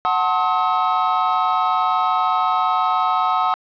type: chord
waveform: triangle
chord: F# diminished seventh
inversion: none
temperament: just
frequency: 740 / 888 / 1065.6 / 1278.7 Hz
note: F#5 / A5 / C6 / Eb6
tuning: 0 / +16 / +31 / +47 cents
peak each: -19 / -22 / -21 / -18 dBFS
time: 0.05-3.54 s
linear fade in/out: 0 ms
effects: resampled to 11025 Hz + 7-bit